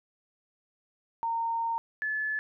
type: tone pair in turn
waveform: sine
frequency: 919 / 1725.8 Hz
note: A#5 / A6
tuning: -25 / -34 cents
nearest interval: major seventh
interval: 1091 cents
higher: second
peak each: -27 / -28 dBFS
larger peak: first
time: 1.23-1.78 / 2.02-2.39 s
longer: first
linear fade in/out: 0 ms
effects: none